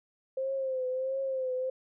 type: tone with vibrato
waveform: sine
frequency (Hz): 524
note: C5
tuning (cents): +2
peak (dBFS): -29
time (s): 0.37-1.7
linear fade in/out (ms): 5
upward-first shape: triangle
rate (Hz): 1.5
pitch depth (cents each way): 61
effects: none